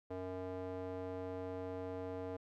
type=tone with band-pass filter; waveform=square; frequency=92.5 Hz; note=F#2; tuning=in tune; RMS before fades=-43 dBFS; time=0.1-2.37 s; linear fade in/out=10 ms; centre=520 Hz; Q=1.8; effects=none